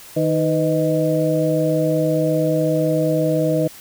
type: harmonic tone with a mistuned harmonic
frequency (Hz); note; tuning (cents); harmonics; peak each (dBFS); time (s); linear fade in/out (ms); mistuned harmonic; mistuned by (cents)
156.2; D#3; +7; 1 / 2 / 3 / 4; -21 / -21 / -21 / -21; 0.16-3.68; 10; 3; +110
effects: white hiss -41 dBFS RMS until 3.8 s